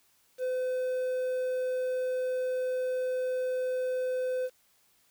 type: tone with quantisation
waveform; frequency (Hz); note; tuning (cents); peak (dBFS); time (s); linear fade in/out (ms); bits
triangle; 509; C5; -48; -26; 0.38-4.5; 50; 9
effects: white hiss -67 dBFS RMS until 5.1 s